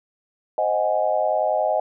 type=chord; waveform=sine; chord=Ab dominant seventh; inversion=first; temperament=equal; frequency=523.3 / 622.3 / 740 / 830.6 Hz; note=C5 / Eb5 / Gb5 / Ab5; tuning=0 / 0 / 0 / 0 cents; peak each=-27 / -21 / -24 / -26 dBFS; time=0.58-1.8 s; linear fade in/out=2 ms; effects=none